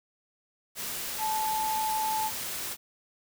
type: tone in noise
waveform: sine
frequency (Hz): 872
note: A5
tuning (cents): -16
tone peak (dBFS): -27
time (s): 1.18-2.31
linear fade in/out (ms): 50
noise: white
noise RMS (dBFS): -35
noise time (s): 0.75-2.77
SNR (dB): +5
effects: none